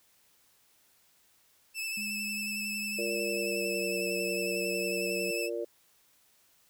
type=tone with vibrato; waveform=sawtooth; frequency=2629 Hz; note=E7; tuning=5 cents flat; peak=-30 dBFS; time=1.74-5.5 s; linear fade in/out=50 ms; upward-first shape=triangle; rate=11 Hz; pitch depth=31 cents each way
type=tone with pitch glide; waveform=sine; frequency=207.7 to 189.36 Hz; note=G#3 to F#3; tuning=0 to +40 cents; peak=-40 dBFS; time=1.97-5.31 s; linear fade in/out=5 ms; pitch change=-160 cents; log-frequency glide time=3.05-3.99 s
type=harmonic tone; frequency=116.4 Hz; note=A#2; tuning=2 cents flat; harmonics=3 / 4 / 5; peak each=-36 / -35 / -37 dBFS; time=2.98-5.65 s; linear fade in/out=10 ms
effects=white hiss -66 dBFS RMS until 6.69 s